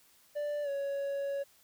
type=tone with pitch glide; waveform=triangle; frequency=587.3 to 558.2 Hz; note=D5 to C#5; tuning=0 to +12 cents; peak=-30 dBFS; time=0.35-1.44 s; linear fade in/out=20 ms; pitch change=-88 cents; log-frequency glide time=0.63-0.69 s; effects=white hiss -64 dBFS RMS until 1.63 s